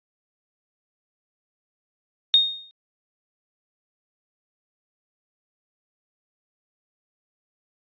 sine tone with exponential decay, 3700 Hz, A#7, 14 cents flat, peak -10 dBFS, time 2.34-2.71 s, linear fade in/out 0 ms, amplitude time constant 80 ms, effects resampled to 11025 Hz

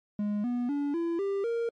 triangle tone with pitch steps, 207.3 / 243.7 / 286.5 / 336.8 / 395.9 / 465.4 Hz, G#3 / B3 / D4 / E4 / G4 / A#4, -3 / -23 / -43 / +37 / +17 / -3 cents, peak -25 dBFS, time 0.19-1.69 s, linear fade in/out 2 ms, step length 250 ms, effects MP3 48 kbps

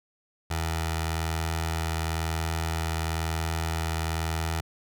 15% pulse tone with notch filter, 81 Hz, E2, 30 cents flat, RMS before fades -29 dBFS, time 0.5-4.61 s, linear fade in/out 10 ms, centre 240 Hz, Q 0.57, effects none

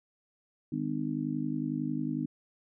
harmonic tone, 51 Hz, G#1, 31 cents flat, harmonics 3 / 4 / 5 / 6, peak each -36 / -40 / -33 / -35 dBFS, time 0.72-2.26 s, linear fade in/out 5 ms, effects none

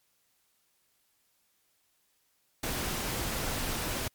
pink noise, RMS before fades -33 dBFS, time 2.63-4.08 s, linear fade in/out 5 ms, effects white hiss -72 dBFS RMS until 4.14 s + MP3 96 kbps

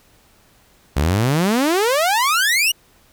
sawtooth exponential sweep, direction up, 65.6 to 2960 Hz, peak -11 dBFS, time 0.96-2.72 s, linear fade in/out 10 ms, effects pink hiss -54 dBFS RMS until 3.12 s

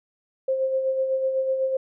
sine tone with tremolo, 528 Hz, C5, 16 cents sharp, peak -19 dBFS, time 0.48-1.77 s, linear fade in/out 5 ms, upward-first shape sine, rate 8 Hz, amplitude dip 45%, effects none

